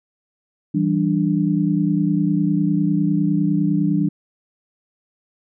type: tone cluster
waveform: sine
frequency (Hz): 164.1 / 194 / 294.2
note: E3 / G3 / D4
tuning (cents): -8 / -18 / +3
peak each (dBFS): -20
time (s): 0.74-4.09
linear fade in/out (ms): 10
effects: none